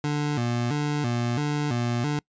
25% pulse tone with vibrato, 133 Hz, C3, 29 cents sharp, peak -20 dBFS, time 0.04-2.19 s, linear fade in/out 2 ms, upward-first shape square, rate 1.5 Hz, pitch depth 180 cents each way, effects noise-tail reverb RT60 0.1 s tail -26 dB re dry + resampled to 16000 Hz

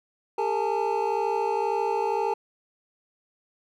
triangle tone cluster, 402.9 / 455.8 / 837 / 899 Hz, G4 / A#4 / G#5 / A5, +48 / -39 / +13 / +37 cents, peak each -27 dBFS, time 0.38-2.34 s, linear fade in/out 5 ms, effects none

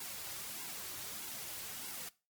white noise with flanger, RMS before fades -44 dBFS, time 0-2.09 s, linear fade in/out 5 ms, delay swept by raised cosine 1.6 to 4.5 ms, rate 1.6 Hz, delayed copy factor -0.65, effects noise-tail reverb RT60 0.3 s tail -20 dB re dry + MP3 96 kbps

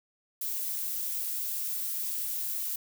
violet noise, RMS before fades -33 dBFS, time 0.41-2.76 s, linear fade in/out 5 ms, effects none

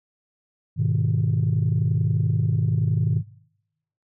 sine chord, G# minor, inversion none, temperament just, 103.83 / 124.59 / 155.74 Hz, G#2 / B2 / D#3, 0 / +16 / +2 cents, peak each -22 dBFS, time 0.76-3.23 s, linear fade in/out 50 ms, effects noise-tail reverb RT60 0.9 s tail -25 dB re dry + tanh soft clip ceiling -13 dBFS

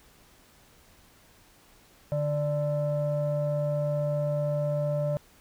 sine tone pair together, 147.4 / 589.6 Hz, D3 / D5, +7 / +7 cents, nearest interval 2 octaves, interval 2400 cents, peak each -26 dBFS, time 2.12-5.17 s, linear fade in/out 0 ms, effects tanh soft clip ceiling -21 dBFS + pink hiss -58 dBFS RMS until 5.4 s

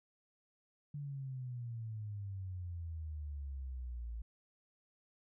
sine exponential sweep, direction down, 146.83 to 55.6 Hz, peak -40 dBFS, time 0.94-4.22 s, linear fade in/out 5 ms, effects none

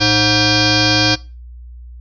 sine tone with frequency modulation, 2408 Hz, D7, 43 cents sharp, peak -10 dBFS, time 0-1.16 s, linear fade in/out 20 ms, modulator 420 Hz, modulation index 6.8, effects noise-tail reverb RT60 0.3 s tail -22 dB re dry + added 60 Hz sine -32 dBFS peak until 2 s

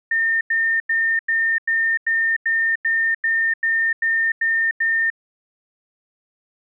sine tone bursts, 1815 Hz, A#6, 47 cents flat, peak -16 dBFS, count 13, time 0.11-5.102 s, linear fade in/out 5 ms, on 300 ms, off 91 ms, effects none

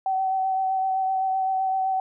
sine tone with vibrato, 762 Hz, G5, 49 cents flat, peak -21 dBFS, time 0.06-2 s, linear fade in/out 2 ms, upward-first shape sine, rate 7.8 Hz, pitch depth 17 cents each way, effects none

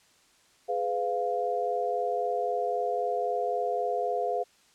sine chord, F diminished, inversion first, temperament just, 419.1 / 502.9 / 698.5 Hz, Ab4 / Cb5 / F5, +16 / +31 / 0 cents, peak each -32 / -31 / -29 dBFS, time 0.68-4.44 s, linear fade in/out 20 ms, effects white hiss -62 dBFS RMS until 4.74 s + low-pass 8000 Hz 12 dB/octave

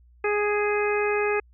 harmonic tone with a mistuned harmonic, 415.1 Hz, G#4, 1 cent flat, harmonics 1 / 2 / 3 / 4 / 5 / 6, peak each -23 / -31 / -32 / -32 / -33 / -31 dBFS, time 0.24-1.4 s, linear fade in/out 5 ms, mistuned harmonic 6, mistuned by +19 cents, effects added 60 Hz sine -52 dBFS peak until 1.53 s

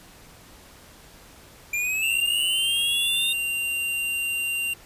square linear sweep, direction up, 2380 to 3684 Hz, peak -24 dBFS, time 1.73-3.33 s, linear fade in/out 5 ms
square tone with pitch glide, 2794 to 2776 Hz, F7 to F7, 0 to -11 cents, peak -25 dBFS, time 2.02-4.74 s, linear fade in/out 10 ms, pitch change -11 cents, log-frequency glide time 2.58-3.12 s
effects pink hiss -49 dBFS RMS until 4.85 s + resampled to 32000 Hz

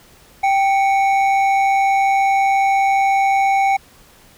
triangle tone pair together, 783.8 / 2217 Hz, G5 / C#7, 0 / 0 cents, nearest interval octave + tritone, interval 1800 cents, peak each -11 / -21 dBFS, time 0.43-3.77 s, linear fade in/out 10 ms, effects pink hiss -48 dBFS RMS until 4.37 s

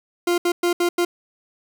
40% pulse tone bursts at uneven times, 349.2 Hz, F4, in tune, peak -16 dBFS, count 5, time 0.27-0.38 / 0.45-0.52 / 0.63-0.73 / 0.8-0.89 / 0.98-1.05 s, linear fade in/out 5 ms, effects none

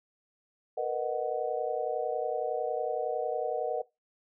sine chord, B major seventh, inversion third, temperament just, 463 / 493.9 / 617.4 / 740.8 Hz, A#4 / B4 / D#5 / F#5, -12 / 0 / -14 / +2 cents, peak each -34 dBFS, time 0.77-3.82 s, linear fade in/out 10 ms, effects noise-tail reverb RT60 0.2 s tail -19 dB re dry

